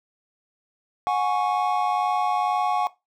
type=chord; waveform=triangle; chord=F# suspended second; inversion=none; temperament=equal with one note detuned; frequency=728.5 / 830.6 / 1108.7 Hz; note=F#5 / G#5 / C#6; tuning=-27 / 0 / 0 cents; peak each=-22 / -23 / -24 dBFS; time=1.07-2.87 s; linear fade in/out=0 ms; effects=noise-tail reverb RT60 0.2 s tail -17 dB re dry